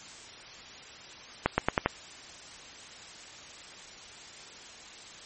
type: accelerating click train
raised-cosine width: 0.5 ms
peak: -7 dBFS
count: 5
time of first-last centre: 1.46-1.86 s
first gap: 120 ms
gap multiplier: 0.88
effects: white hiss -47 dBFS RMS until 5.25 s + MP3 32 kbps